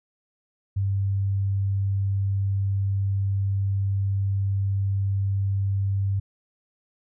sine tone, 98.3 Hz, G2, 5 cents sharp, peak -21 dBFS, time 0.76-6.2 s, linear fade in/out 10 ms, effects none

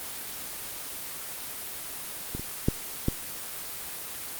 clicks, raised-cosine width 3 ms, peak -20 / -22 / -8 / -10 dBFS, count 4, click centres 2.35 / 2.396 / 2.685 / 3.084 s, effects white hiss -37 dBFS RMS until 4.39 s + Opus 24 kbps

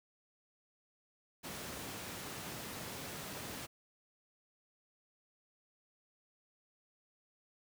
pink high-pass noise, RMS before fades -45 dBFS, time 1.43-3.67 s, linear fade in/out 20 ms, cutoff 100 Hz, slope 12 dB/octave, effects none

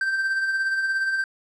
triangle tone with tremolo, 1564 Hz, G6, 4 cents flat, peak -18 dBFS, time 0.01-1.24 s, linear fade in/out 2 ms, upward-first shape sine, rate 17 Hz, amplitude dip 40%, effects resampled to 24000 Hz

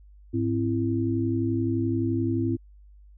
sine tone cluster, 105.8 / 262.4 / 334 Hz, G#2 / C4 / E4, +33 / +5 / +23 cents, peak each -27 dBFS, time 0.33-2.57 s, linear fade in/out 20 ms, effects added 50 Hz sine -48 dBFS peak until 3.17 s

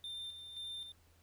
triangle tone with tremolo, 3593 Hz, A7, 36 cents sharp, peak -40 dBFS, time 0.04-0.92 s, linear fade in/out 2 ms, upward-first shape square, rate 1.9 Hz, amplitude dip 50%, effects added 83 Hz sine -66 dBFS peak until 1.22 s + pink hiss -70 dBFS RMS until 1.22 s

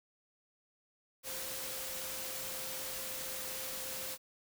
sine tone in noise, 523 Hz, C5, 1 cent flat, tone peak -50 dBFS, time 1.23-4.18 s, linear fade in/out 50 ms, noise white, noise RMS -41 dBFS, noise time 1.23-4.18 s, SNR -12 dB, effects none

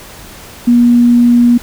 sine tone, 240 Hz, B3, 49 cents flat, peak -4 dBFS, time 0.67-1.58 s, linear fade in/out 10 ms, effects pink hiss -33 dBFS RMS until 1.62 s

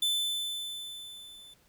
45% pulse tone with level ramp, 3520 Hz, A7, in tune, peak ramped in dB -25 to -50 dBFS, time 0.02-1.54 s, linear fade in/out 5 ms, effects pink hiss -65 dBFS RMS until 1.68 s

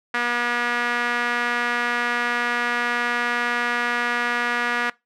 sawtooth tone with band-pass filter, 240.5 Hz, B3, 46 cents flat, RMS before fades -23 dBFS, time 0.14-4.9 s, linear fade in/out 5 ms, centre 1700 Hz, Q 2.3, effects noise-tail reverb RT60 0.2 s tail -22 dB re dry

